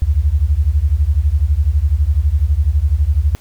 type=beating tone pair; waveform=sine; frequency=67.5 / 79.5 Hz; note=C#2 / D#2; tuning=-45 / +38 cents; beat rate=12 Hz; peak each=-14 dBFS; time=0.02-3.35 s; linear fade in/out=0 ms; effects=pink hiss -48 dBFS RMS until 3.4 s